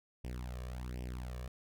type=tone with flanger; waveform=sawtooth; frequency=61.9 Hz; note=B1; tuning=5 cents sharp; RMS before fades=-42 dBFS; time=0.24-1.48 s; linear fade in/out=5 ms; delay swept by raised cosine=0.36 to 1.76 ms; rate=1.3 Hz; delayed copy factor=+0.85; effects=none